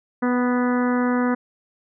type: harmonic tone with a mistuned harmonic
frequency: 246.9 Hz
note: B3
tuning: in tune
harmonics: 1 / 2 / 3 / 4 / 5 / 6 / 7 / 8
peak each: -19 / -26 / -32 / -30 / -31 / -32 / -35 / -38 dBFS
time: 0.22-1.35 s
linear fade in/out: 10 ms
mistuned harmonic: 3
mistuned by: +15 cents
effects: none